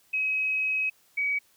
sine tone pair in turn, 2546 / 2268 Hz, D#7 / C#7, +39 / +39 cents, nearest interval major second, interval 200 cents, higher first, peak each -24 dBFS, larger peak neither, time 0.13-0.9 / 1.17-1.39 s, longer first, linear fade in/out 10 ms, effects white hiss -63 dBFS RMS until 1.56 s

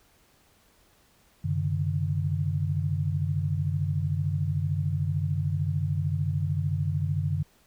sine tone cluster, 95.4 / 137.5 / 150.9 Hz, G2 / C#3 / D3, -47 / -14 / +47 cents, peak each -28 / -31 / -28 dBFS, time 1.44-7.43 s, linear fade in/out 10 ms, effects pink hiss -62 dBFS RMS until 7.66 s

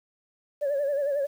sine tone with vibrato, 567 Hz, C#5, 39 cents sharp, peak -22 dBFS, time 0.61-1.27 s, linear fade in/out 20 ms, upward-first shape sine, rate 11 Hz, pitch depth 72 cents each way, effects tanh soft clip ceiling -21 dBFS + 9-bit

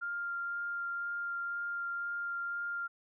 sine tone with vibrato, 1396.9 Hz, F6, in tune, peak -34 dBFS, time 0.01-2.88 s, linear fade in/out 20 ms, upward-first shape sine, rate 2 Hz, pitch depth 8 cents each way, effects none

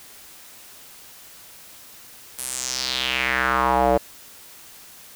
square tone with band-pass filter sweep, 64 Hz, C2, 38 cents flat, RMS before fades -22 dBFS, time 2.38-3.98 s, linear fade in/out 10 ms, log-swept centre 11000 to 570 Hz, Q 3.2, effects white hiss -45 dBFS RMS until 5.15 s

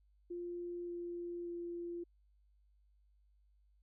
sine tone with pitch steps, 349.2 / 347 / 344.8 Hz, F4 / F4 / F4, 0 / -11 / -22 cents, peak -40 dBFS, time 0.3-2.04 s, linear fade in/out 10 ms, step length 580 ms, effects added 50 Hz sine -67 dBFS peak until 3.82 s

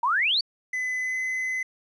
sine exponential sweep, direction up, 902 to 4715 Hz, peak -20 dBFS, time 0.03-0.41 s, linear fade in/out 5 ms
triangle tone with pitch glide, 2014 to 2032 Hz, B6 to B6, +33 to +49 cents, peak -24 dBFS, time 0.73-1.63 s, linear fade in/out 5 ms, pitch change +16 cents, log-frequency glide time 1-1.17 s
effects resampled to 22050 Hz + 10-bit

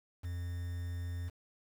triangle tone with quantisation, 87.31 Hz, F2, in tune, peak -34 dBFS, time 0.23-1.3 s, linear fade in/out 20 ms, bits 9, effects none

